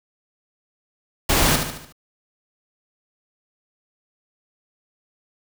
pink noise with echo, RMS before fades -18 dBFS, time 1.29-1.56 s, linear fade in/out 5 ms, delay 73 ms, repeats 5, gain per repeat -6 dB, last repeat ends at 1.925 s, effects none

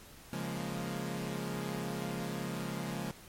sawtooth chord, Bb minor seventh, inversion first, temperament equal, 138.59 / 174.61 / 207.7 / 233.1 Hz, Db3 / F3 / Ab3 / Bb3, 0 / 0 / 0 / 0 cents, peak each -37 / -36 / -37 / -39 dBFS, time 0.33-3.11 s, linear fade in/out 0 ms, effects pink hiss -54 dBFS RMS until 3.28 s + MP3 64 kbps

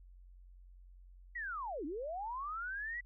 sine linear two-way sweep, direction down then up, 1980 to 270 to 1980 Hz, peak -38 dBFS, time 1.35-3.01 s, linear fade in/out 10 ms, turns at 1.85 s, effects added 45 Hz sine -54 dBFS peak until 3.05 s

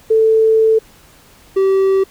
sine / triangle tone pair in turn, 442.5 / 385.8 Hz, A4 / G4, +10 / -28 cents, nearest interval major second, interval 238 cents, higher first, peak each -8 dBFS, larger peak neither, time 0.1-0.79 / 1.56-2.04 s, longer first, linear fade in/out 10 ms, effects pink hiss -46 dBFS RMS until 2.1 s

